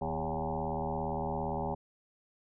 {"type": "tone with frequency modulation", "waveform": "sine", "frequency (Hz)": 482.7, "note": "B4", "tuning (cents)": -40, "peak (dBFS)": -31, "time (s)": [0.01, 1.75], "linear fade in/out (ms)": 10, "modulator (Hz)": 77.5, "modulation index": 5.4, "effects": []}